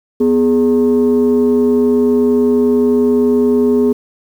sine tone pair together, 247.3 / 415.9 Hz, B3 / G#4, +3 / +2 cents, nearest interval major sixth, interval 899 cents, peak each -10 dBFS, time 0.2-3.93 s, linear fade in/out 10 ms, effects tanh soft clip ceiling -5 dBFS + 7-bit

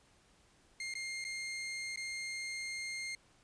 sawtooth tone with dropouts, 2119 Hz, C7, 21 cents sharp, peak -35 dBFS, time 0.8-3.15 s, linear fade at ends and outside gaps 2 ms, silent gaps 0.939-0.952 / 1.242-1.249 / 1.96-1.973 s, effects pink hiss -67 dBFS RMS until 3.43 s + resampled to 22050 Hz

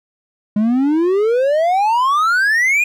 triangle exponential sweep, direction up, 204.3 to 2492 Hz, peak -10 dBFS, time 0.56-2.84 s, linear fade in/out 5 ms, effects none

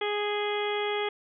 harmonic tone with a mistuned harmonic, 414.7 Hz, G#4, 3 cents flat, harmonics 1 / 2 / 3 / 4 / 5 / 6 / 7 / 8, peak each -29 / -34 / -38 / -41 / -36 / -41 / -44 / -37 dBFS, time 0.01-1.09 s, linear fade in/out 5 ms, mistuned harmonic 7, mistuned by +24 cents, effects none

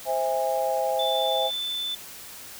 sine chord, C augmented, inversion none, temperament just, 523.3 / 654.1 / 817.6 Hz, C5 / E5 / G#5, 0 / -14 / -27 cents, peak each -27 dBFS, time 0.05-1.51 s, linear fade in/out 50 ms
sine tone, 3520 Hz, A7, in tune, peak -27 dBFS, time 0.99-1.95 s, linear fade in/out 5 ms
effects white hiss -42 dBFS RMS until 2.59 s

